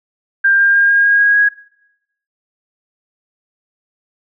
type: tone with pitch steps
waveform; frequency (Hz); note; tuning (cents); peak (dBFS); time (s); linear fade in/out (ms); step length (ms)
sine; 1592 / 1602.1 / 1612.4 / 1622.6 / 1633 / 1643.4 / 1653.9; G6 / G6 / G6 / G#6 / G#6 / G#6 / G#6; +26 / +37 / +48 / -41 / -30 / -19 / -8; -8; 0.44-1.49; 10; 150
effects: noise-tail reverb RT60 0.8 s tail -20 dB re dry